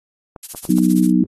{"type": "clicks", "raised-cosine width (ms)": 1, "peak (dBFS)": -20, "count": 4, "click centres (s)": [0.362, 0.548, 0.652, 0.784]}
{"type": "noise with tremolo", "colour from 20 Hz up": "violet", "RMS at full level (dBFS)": -25, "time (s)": [0.43, 1.1], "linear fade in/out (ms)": 2, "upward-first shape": "sine", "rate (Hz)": 15, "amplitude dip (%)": 95}
{"type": "chord", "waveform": "sine", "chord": "B major", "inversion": "second", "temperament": "just", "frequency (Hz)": [185.21, 246.9, 308.7], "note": ["F#3", "B3", "D#4"], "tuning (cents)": [2, 0, -14], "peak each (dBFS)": [-15, -16, -16], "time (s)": [0.69, 1.24], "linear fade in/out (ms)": 5}
{"effects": ["AAC 32 kbps"]}